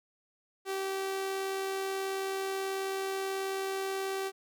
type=tone with amplitude modulation; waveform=sawtooth; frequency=386.5 Hz; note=G4; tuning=24 cents flat; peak=-27 dBFS; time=0.65-4.32 s; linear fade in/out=50 ms; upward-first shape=sine; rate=78.5 Hz; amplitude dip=25%; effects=none